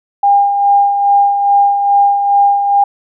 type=tone with tremolo; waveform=sine; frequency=805 Hz; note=G5; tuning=46 cents sharp; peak=-5 dBFS; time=0.23-2.84 s; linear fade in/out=5 ms; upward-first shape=sine; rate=2.4 Hz; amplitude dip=50%; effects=none